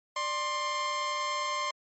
sawtooth tone pair together, 592.9 / 1055 Hz, D5 / C6, +16 / +14 cents, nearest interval minor seventh, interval 998 cents, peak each -34 / -26 dBFS, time 0.16-1.71 s, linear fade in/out 5 ms, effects MP3 32 kbps

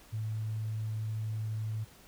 sine tone, 109.2 Hz, A2, 13 cents flat, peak -32 dBFS, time 0.12-1.85 s, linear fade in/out 20 ms, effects pink hiss -57 dBFS RMS until 2.07 s

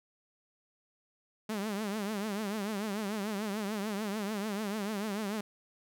sawtooth tone with vibrato, 207.7 Hz, G#3, in tune, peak -29 dBFS, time 1.49-5.41 s, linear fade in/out 5 ms, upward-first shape triangle, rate 6.8 Hz, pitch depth 140 cents each way, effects none

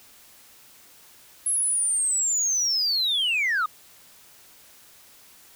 sine linear sweep, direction down, 10990 to 1189 Hz, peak -19 dBFS, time 1.46-3.66 s, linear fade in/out 5 ms, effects tanh soft clip ceiling -19 dBFS + white hiss -52 dBFS RMS until 5.55 s

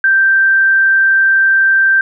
sine tone, 1568 Hz, G6, in tune, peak -7 dBFS, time 0.04-2.01 s, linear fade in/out 2 ms, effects none

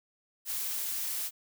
blue noise, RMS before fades -34 dBFS, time 0.45-1.31 s, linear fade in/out 50 ms, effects none

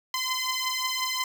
10% pulse beating tone pair, 1025 / 1030.6 Hz, C6 / C6, -36 / -27 cents, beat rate 5.6 Hz, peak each -21 dBFS, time 0.14-1.24 s, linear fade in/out 2 ms, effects none

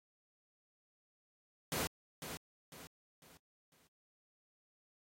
pink noise with echo, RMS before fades -37 dBFS, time 1.72-1.87 s, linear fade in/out 0 ms, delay 500 ms, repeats 4, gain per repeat -8 dB, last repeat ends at 3.87 s, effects high-pass 100 Hz 12 dB/octave + AAC 48 kbps

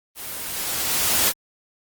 white noise with level ramp, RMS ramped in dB -34 to -17 dBFS, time 0.15-1.33 s, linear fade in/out 50 ms, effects Opus 24 kbps

